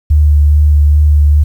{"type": "tone with vibrato", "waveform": "sine", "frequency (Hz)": 74.1, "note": "D2", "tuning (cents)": 16, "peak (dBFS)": -4, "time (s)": [0.1, 1.44], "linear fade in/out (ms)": 10, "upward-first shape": "sine", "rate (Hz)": 2.4, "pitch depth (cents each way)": 18, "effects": ["7-bit"]}